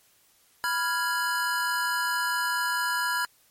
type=chord; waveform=square; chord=F diminished; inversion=second; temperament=equal; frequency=987.8 / 1396.9 / 1661.2 Hz; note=Cb6 / F6 / Ab6; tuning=0 / 0 / 0 cents; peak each=-30 dBFS; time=0.64-3.25 s; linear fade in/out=0 ms; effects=white hiss -62 dBFS RMS until 3.5 s + MP3 64 kbps